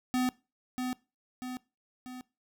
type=tone with echo; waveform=square; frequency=252.6 Hz; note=B3; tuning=39 cents sharp; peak=-27 dBFS; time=0.14-0.29 s; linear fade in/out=0 ms; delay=640 ms; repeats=3; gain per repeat=-5 dB; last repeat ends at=2.21 s; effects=noise-tail reverb RT60 0.3 s tail -22 dB re dry